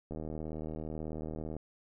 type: click train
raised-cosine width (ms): 2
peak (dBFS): -27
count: 115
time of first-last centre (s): 0.11-1.566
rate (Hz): 78.3
effects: none